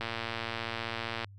click train, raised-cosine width 0.3 ms, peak -18 dBFS, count 143, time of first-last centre 0.01-1.245 s, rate 115 Hz, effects added 99 Hz sine -48 dBFS peak until 1.38 s

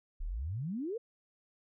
sine exponential sweep, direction up, 31.17 to 493.9 Hz, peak -34 dBFS, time 0.2-0.98 s, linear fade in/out 10 ms, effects none

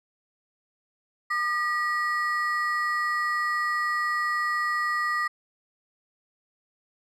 triangle ring-modulated tone, 1568 Hz, G6, in tune, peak -19 dBFS, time 1.3-5.28 s, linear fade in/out 10 ms, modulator 357 Hz, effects none

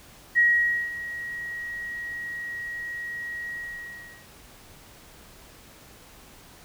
sine tone with ADSR envelope, 1900 Hz, A#6, 33 cents sharp, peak -15 dBFS, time 0.35-4.27 s, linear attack 31 ms, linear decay 520 ms, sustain -16 dB, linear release 760 ms, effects pink hiss -50 dBFS RMS until 6.64 s

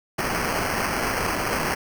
violet noise with sample-and-hold, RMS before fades -25 dBFS, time 0.18-1.75 s, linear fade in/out 10 ms, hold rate 3675 Hz, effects none

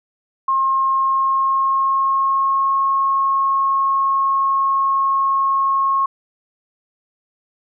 sine tone with pitch glide, 1071 to 1087.2 Hz, C6 to C#6, +40 to -34 cents, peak -14 dBFS, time 0.48-6.06 s, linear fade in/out 5 ms, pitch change +26 cents, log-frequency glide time 0.91-2.76 s, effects none

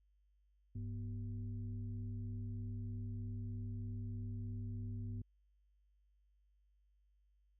sine tone with frequency modulation, 101.6 Hz, G#2, 38 cents flat, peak -40 dBFS, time 0.75-5.22 s, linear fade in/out 5 ms, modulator 140 Hz, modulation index 0.69, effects added 50 Hz sine -70 dBFS peak until 7.59 s

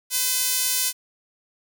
sawtooth tone with high-pass filter, 508 Hz, B4, 49 cents sharp, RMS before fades -23 dBFS, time 0.1-0.93 s, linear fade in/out 50 ms, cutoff 5600 Hz, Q 0.56, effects none

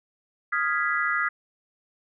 sine chord, F half-diminished seventh, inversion third, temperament equal, 1244.5 / 1396.9 / 1661.2 / 1975.5 Hz, Eb6 / F6 / Ab6 / Cb7, 0 / 0 / 0 / 0 cents, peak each -28 dBFS, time 0.52-1.29 s, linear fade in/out 10 ms, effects none

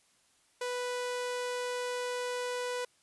sawtooth tone, 493.9 Hz, B4, in tune, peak -29 dBFS, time 0.61-2.85 s, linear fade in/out 5 ms, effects white hiss -68 dBFS RMS until 3.02 s + resampled to 24000 Hz

